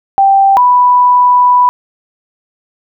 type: tone pair in turn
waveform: sine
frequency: 784 / 987.8 Hz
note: G5 / B5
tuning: 0 / 0 cents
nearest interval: major third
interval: 400 cents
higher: second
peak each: -4 dBFS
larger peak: neither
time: 0.18-0.57 / 0.57-1.69 s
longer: second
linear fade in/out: 0 ms
effects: none